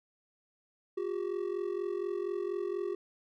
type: ring-modulated tone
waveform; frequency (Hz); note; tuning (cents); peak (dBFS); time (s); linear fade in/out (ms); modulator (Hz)
triangle; 380; F#4; +46; -27; 0.97-2.95; 5; 22.1
effects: none